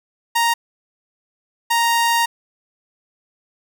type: tone pair in turn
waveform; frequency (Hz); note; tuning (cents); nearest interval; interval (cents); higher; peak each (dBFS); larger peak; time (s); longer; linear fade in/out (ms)
sawtooth; 932.3 / 932.3; A#5 / A#5; 0 / 0; unison; 0; neither; -11; neither; 0.35-0.54 / 1.7-2.26; second; 10
effects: none